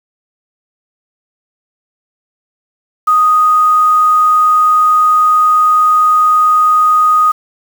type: tone with quantisation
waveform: sine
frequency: 1244.5 Hz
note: D#6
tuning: in tune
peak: -6 dBFS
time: 3.07-7.32 s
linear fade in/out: 10 ms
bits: 5
effects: none

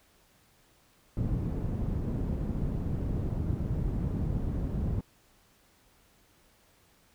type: low-pass noise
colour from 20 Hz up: white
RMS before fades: -31 dBFS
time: 1.17-5.01 s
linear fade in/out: 2 ms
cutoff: 150 Hz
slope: 12 dB/octave
effects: pink hiss -64 dBFS RMS until 7.14 s

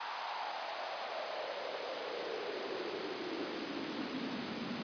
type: noise with high-pass filter sweep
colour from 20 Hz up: pink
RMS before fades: -40 dBFS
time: 0-4.83 s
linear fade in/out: 10 ms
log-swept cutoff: 920 to 210 Hz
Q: 4.3
effects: resampled to 11025 Hz

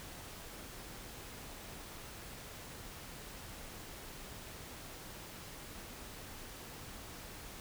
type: silence
effects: pink hiss -49 dBFS RMS until 7.6 s

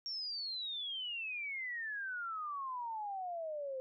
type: exponential sweep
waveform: sine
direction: down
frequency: 5580 to 514 Hz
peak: -38 dBFS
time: 0.06-3.8 s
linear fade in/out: 0 ms
effects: none

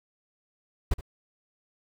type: noise with echo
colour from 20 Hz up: brown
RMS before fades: -23 dBFS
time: 0.91-0.94 s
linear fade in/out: 5 ms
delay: 71 ms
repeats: 1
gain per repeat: -15 dB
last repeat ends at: 1.011 s
effects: none

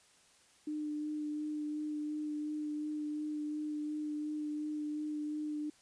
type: tone with vibrato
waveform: sine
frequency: 301.1 Hz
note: D4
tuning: 43 cents sharp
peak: -35 dBFS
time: 0.67-5.7 s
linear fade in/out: 5 ms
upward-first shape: sine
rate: 2.8 Hz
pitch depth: 13 cents each way
effects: white hiss -65 dBFS RMS until 5.81 s + resampled to 22050 Hz

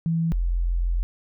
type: tone pair in turn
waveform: sine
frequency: 164.81 / 43.23 Hz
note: E3 / F1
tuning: 0 / -17 cents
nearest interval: octave + major seventh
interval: 2317 cents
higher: first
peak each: -20 dBFS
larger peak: neither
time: 0.06-0.32 / 0.32-1.03 s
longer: second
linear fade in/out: 0 ms
effects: none

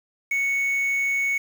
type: tone with quantisation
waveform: triangle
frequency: 2217 Hz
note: C#7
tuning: in tune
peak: -19 dBFS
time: 0.31-1.38 s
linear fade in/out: 5 ms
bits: 7
effects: none

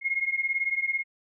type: beating tone pair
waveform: sine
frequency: 2146 / 2164 Hz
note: C7 / C#7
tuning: +43 / -42 cents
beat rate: 18 Hz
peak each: -27 / -29 dBFS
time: 0.01-1.04 s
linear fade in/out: 50 ms
effects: none

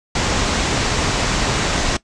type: low-pass noise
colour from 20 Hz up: pink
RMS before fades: -19 dBFS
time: 0.15-1.97 s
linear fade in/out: 5 ms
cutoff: 7800 Hz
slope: 48 dB/octave
effects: noise-tail reverb RT60 0.1 s tail -18 dB re dry

